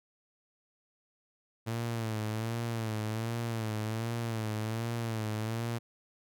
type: tone with vibrato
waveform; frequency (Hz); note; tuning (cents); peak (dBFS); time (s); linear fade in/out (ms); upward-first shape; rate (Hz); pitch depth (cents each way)
sawtooth; 112.4; A2; +37; -28; 1.66-5.79; 20; sine; 1.3; 73
effects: none